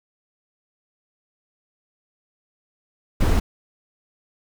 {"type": "noise", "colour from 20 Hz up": "brown", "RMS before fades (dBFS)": -17, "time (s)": [3.2, 3.4], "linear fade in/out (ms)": 10, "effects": []}